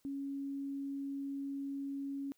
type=tone; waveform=sine; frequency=277.2 Hz; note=C#4; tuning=in tune; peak=-37 dBFS; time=0.05-2.32 s; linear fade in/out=0 ms; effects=white hiss -74 dBFS RMS until 2.37 s